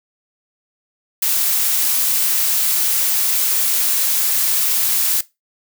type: noise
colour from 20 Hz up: blue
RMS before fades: -17 dBFS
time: 1.22-5.21 s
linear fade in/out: 5 ms
effects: noise-tail reverb RT60 0.2 s tail -18 dB re dry